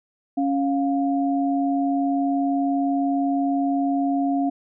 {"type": "tone pair together", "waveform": "sine", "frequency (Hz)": [277.2, 703.2], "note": ["C#4", "F5"], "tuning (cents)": [0, 12], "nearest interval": "octave + major third", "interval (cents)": 1612, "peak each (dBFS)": [-20, -25], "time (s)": [0.37, 4.5], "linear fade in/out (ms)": 10, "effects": []}